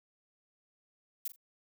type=noise with echo; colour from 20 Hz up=violet; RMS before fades=-36 dBFS; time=1.25-1.28 s; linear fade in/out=5 ms; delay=41 ms; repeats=2; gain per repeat=-13 dB; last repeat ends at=1.362 s; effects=none